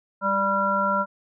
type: harmonic tone with a mistuned harmonic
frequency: 196 Hz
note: G3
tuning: in tune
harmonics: 1 / 3 / 5 / 7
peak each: -29 / -27 / -25 / -23 dBFS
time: 0.21-1.06 s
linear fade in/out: 50 ms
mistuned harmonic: 1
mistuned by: +20 cents
effects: none